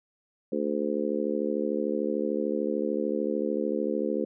harmonic tone, 73.42 Hz, D2, in tune, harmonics 3 / 4 / 5 / 6 / 7, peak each -32 / -32 / -32 / -32 / -32 dBFS, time 0.52-4.25 s, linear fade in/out 5 ms, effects none

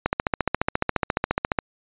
click train, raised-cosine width 0.5 ms, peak -5 dBFS, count 23, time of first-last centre 0.06-1.588 s, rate 14.4 Hz, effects resampled to 8000 Hz

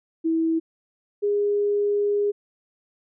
sine tone pair in turn, 325.4 / 410 Hz, E4 / G#4, -22 / -22 cents, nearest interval major third, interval 400 cents, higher second, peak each -19 dBFS, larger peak neither, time 0.24-0.6 / 1.22-2.32 s, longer second, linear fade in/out 20 ms, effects none

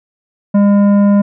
triangle tone with tanh clipping, 202.4 Hz, G#3, 44 cents flat, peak -8 dBFS, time 0.54-1.22 s, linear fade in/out 10 ms, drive 15 dB, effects none

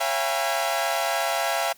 sawtooth tone cluster, 547 / 676 / 759 / 819 / 959 Hz, C#5 / E5 / F#5 / G#5 / A#5, -23 / +43 / +44 / -24 / +49 cents, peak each -28 / -22 / -29 / -25 / -29 dBFS, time 0-1.73 s, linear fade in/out 10 ms, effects white hiss -54 dBFS RMS until 1.77 s + Opus 48 kbps

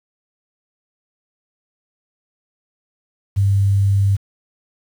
sine tone with quantisation, 99 Hz, G2, 18 cents sharp, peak -12 dBFS, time 3.36-4.17 s, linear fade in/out 20 ms, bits 7, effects none

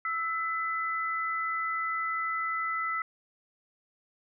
sine tone pair together, 1318.5 / 2007 Hz, E6 / B6, 0 / +27 cents, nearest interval perfect fifth, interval 727 cents, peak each -30 / -33 dBFS, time 0.05-3.02 s, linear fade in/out 2 ms, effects none

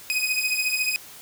sawtooth beating tone pair, 2500 / 2514 Hz, D#7 / D#7, +8 / +17 cents, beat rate 14 Hz, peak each -22 dBFS, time 0.1-0.96 s, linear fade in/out 0 ms, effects white hiss -44 dBFS RMS until 1.21 s

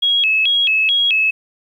sine tone with vibrato, 2925 Hz, F#7, 21 cents flat, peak -12 dBFS, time 0.02-1.31 s, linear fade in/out 10 ms, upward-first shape square, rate 2.3 Hz, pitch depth 210 cents each way, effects 8-bit

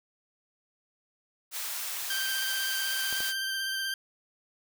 white high-pass noise, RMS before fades -35 dBFS, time 1.51-3.34 s, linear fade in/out 50 ms, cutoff 830 Hz, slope 12 dB/octave
20% pulse tone with vibrato, 1568 Hz, G6, in tune, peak -25 dBFS, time 2.1-3.94 s, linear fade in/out 2 ms, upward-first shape sine, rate 16 Hz, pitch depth 19 cents each way
clicks, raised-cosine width 1 ms, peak -28 dBFS, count 2, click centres 3.127 / 3.205 s
effects none

